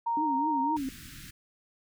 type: tone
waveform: sine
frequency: 930 Hz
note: A#5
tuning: 4 cents flat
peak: -26 dBFS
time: 0.06-0.77 s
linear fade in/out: 10 ms
type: tone with vibrato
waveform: sine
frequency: 288.3 Hz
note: D4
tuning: 32 cents flat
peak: -30 dBFS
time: 0.17-0.89 s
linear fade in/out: 2 ms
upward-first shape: triangle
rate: 4 Hz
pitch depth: 180 cents each way
type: band-stop noise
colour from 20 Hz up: pink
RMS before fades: -46 dBFS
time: 0.76-1.31 s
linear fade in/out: 10 ms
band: 310 to 1400 Hz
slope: 48 dB/octave
effects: none